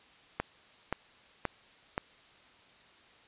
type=click train; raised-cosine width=0.5 ms; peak=-15 dBFS; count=4; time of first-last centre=0.4-1.979 s; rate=1.9 Hz; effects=white hiss -59 dBFS RMS until 3.27 s + resampled to 8000 Hz